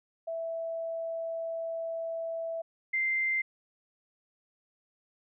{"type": "tone pair in turn", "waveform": "sine", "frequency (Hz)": [659.3, 2087], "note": ["E5", "C7"], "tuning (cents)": [0, -5], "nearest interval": "octave + minor sixth", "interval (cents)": 1995, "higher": "second", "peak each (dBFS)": [-32, -26], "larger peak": "second", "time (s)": [[0.27, 2.62], [2.93, 3.42]], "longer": "first", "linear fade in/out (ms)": 10, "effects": []}